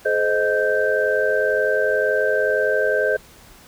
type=tone cluster; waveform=sine; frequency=427.7 / 519 / 621 / 1562 Hz; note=A4 / C5 / D#5 / G6; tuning=-49 / -14 / -3 / -7 cents; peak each=-22 dBFS; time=0.05-3.17 s; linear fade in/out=10 ms; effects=pink hiss -47 dBFS RMS until 3.67 s